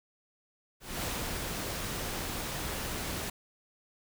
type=noise with ADSR envelope; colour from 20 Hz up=pink; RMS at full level=-34 dBFS; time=0.8-3.3 s; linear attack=220 ms; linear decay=260 ms; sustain=-2 dB; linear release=5 ms; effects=none